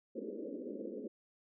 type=band-pass noise; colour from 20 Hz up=pink; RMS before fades=-43 dBFS; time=0.15-1.08 s; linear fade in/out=10 ms; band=210 to 550 Hz; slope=96 dB/octave; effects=none